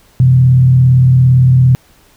sine tone with frequency modulation, 127.8 Hz, C3, 40 cents flat, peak -4 dBFS, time 0.2-1.75 s, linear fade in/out 0 ms, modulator 37.6 Hz, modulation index 0.37, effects pink hiss -48 dBFS RMS until 2.16 s

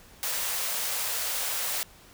white high-pass noise, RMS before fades -30 dBFS, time 0.23-1.83 s, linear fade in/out 0 ms, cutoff 450 Hz, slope 48 dB/octave, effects pink hiss -53 dBFS RMS until 2.13 s

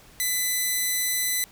5% pulse tone, 2002 Hz, B6, 23 cents sharp, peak -13 dBFS, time 0.2-1.44 s, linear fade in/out 0 ms, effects pink hiss -52 dBFS RMS until 1.51 s

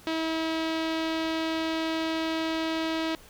sawtooth tone with low-pass filter, 322.4 Hz, E4, 38 cents flat, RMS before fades -29 dBFS, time 0.07-3.15 s, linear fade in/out 0 ms, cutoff 3900 Hz, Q 1.8, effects pink hiss -52 dBFS RMS until 3.29 s

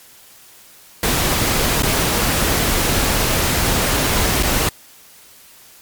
pink noise with dropouts, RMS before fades -17 dBFS, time 1.03-4.69 s, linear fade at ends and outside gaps 2 ms, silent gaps 1.823-1.832 / 4.427-4.431 s, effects white hiss -45 dBFS RMS until 5.81 s + MP3 96 kbps

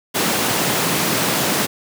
pink high-pass noise, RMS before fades -19 dBFS, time 0.14-1.67 s, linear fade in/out 20 ms, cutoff 140 Hz, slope 24 dB/octave, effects none

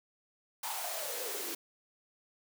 white noise with high-pass filter sweep, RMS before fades -38 dBFS, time 0.63-1.55 s, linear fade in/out 5 ms, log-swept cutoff 910 to 330 Hz, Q 6.7, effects none

